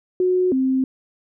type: tone pair in turn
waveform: sine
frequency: 366 / 262.2 Hz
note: F#4 / C4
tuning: -19 / +4 cents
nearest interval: tritone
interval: 577 cents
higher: first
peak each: -15 / -16 dBFS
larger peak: first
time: 0.2-0.52 / 0.52-0.84 s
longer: neither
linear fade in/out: 2 ms
effects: none